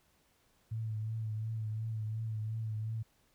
sine tone with vibrato, 110 Hz, A2, in tune, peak -34 dBFS, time 0.71-3.03 s, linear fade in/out 10 ms, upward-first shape triangle, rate 2.8 Hz, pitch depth 43 cents each way, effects pink hiss -71 dBFS RMS until 3.34 s

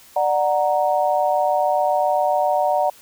sine chord, D augmented, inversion none, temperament equal with one note detuned, 592.8 / 740 / 932.3 Hz, D5 / F#5 / A#5, +16 / 0 / 0 cents, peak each -20 / -19 / -23 dBFS, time 0.16-2.9 s, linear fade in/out 5 ms, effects white hiss -48 dBFS RMS until 3.01 s

